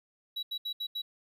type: tone bursts at uneven times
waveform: triangle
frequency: 3899 Hz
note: B7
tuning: 23 cents flat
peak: -31 dBFS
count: 5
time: 0.36-0.43 / 0.51-0.58 / 0.65-0.73 / 0.8-0.87 / 0.95-1.02 s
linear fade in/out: 10 ms
effects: none